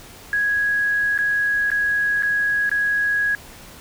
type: tone with dropouts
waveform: sine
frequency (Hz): 1661.2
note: G#6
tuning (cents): 0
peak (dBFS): -17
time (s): 0.33-3.35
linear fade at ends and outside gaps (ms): 1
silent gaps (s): 1.178-1.188 / 1.703-1.716 / 2.224-2.232 / 2.694-2.715
effects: pink hiss -42 dBFS RMS until 3.8 s